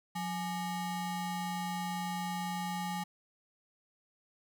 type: ring-modulated tone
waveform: square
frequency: 509 Hz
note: C5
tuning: 48 cents flat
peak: -32 dBFS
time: 0.15-3.04 s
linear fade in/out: 10 ms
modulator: 329 Hz
effects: none